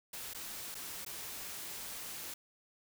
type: noise with dropouts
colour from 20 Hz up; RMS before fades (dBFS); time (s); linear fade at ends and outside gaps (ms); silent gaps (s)
white; -44; 0.13-2.34; 5; 0.336-0.346 / 0.745-0.751 / 1.049-1.062
effects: none